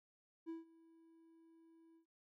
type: tone with ADSR envelope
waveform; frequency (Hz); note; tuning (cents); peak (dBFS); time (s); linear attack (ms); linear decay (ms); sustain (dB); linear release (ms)
triangle; 328.2; E4; -8; -40; 0.46-2.06; 34; 150; -22; 100
effects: none